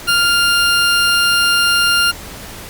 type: tone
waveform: 20% pulse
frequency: 1400 Hz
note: F6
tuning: 4 cents sharp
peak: -6 dBFS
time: 0.07-2.12 s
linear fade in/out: 20 ms
effects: pink hiss -32 dBFS RMS until 2.69 s + Opus 48 kbps